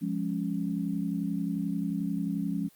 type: chord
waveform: sine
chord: Db major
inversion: first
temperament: equal with one note detuned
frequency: 174.61 / 206 / 277.2 Hz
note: F3 / Ab3 / Db4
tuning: 0 / -14 / 0 cents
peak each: -32 / -32 / -33 dBFS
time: 0.01-2.69 s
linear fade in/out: 20 ms
effects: white hiss -60 dBFS RMS until 2.75 s + Opus 32 kbps